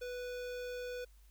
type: tone with notch filter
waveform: square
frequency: 493.9 Hz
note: B4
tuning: in tune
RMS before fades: -42 dBFS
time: 0.01-1.05 s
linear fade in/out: 10 ms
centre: 10000 Hz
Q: 1
effects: added 50 Hz sine -58 dBFS peak until 1.3 s + white hiss -71 dBFS RMS until 1.3 s